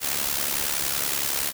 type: noise with amplitude modulation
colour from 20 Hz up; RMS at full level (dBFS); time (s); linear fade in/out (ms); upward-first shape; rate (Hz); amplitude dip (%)
white; -23; 0-1.53; 50; sine; 70.7; 70
effects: none